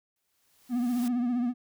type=noise with exponential growth; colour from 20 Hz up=white; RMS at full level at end=-42 dBFS; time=0.16-1.08 s; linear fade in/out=2 ms; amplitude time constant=200 ms
type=tone with vibrato; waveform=triangle; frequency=243.8 Hz; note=B3; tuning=22 cents flat; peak=-23 dBFS; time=0.69-1.54 s; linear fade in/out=50 ms; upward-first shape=triangle; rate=15 Hz; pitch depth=74 cents each way
effects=none